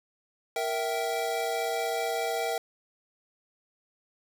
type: chord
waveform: square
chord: E diminished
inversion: second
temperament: equal with one note detuned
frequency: 466.2 / 659.3 / 775.4 Hz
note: Bb4 / E5 / G5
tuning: 0 / 0 / -19 cents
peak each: -33 dBFS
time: 0.56-2.58 s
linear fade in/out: 2 ms
effects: none